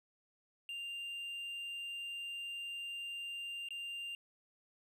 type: tone with dropouts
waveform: triangle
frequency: 2791 Hz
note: F7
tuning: 2 cents flat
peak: -39 dBFS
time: 0.69-4.15 s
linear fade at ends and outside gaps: 1 ms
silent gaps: 3.687-3.706 s
effects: none